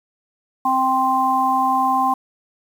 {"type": "harmonic tone", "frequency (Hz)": 261.6, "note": "C4", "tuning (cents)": 0, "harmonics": [1, 3, 4], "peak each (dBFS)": [-25, -18, -18], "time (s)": [0.65, 2.14], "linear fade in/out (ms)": 5, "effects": ["7-bit"]}